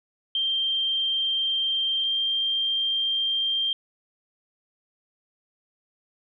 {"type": "tone pair in turn", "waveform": "sine", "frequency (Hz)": [3162, 3177], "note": ["G7", "G7"], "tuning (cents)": [14, 23], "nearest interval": "unison", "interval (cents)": 9, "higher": "second", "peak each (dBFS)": -22, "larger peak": "neither", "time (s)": [[0.35, 2.04], [2.04, 3.73]], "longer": "neither", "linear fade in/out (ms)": 2, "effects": []}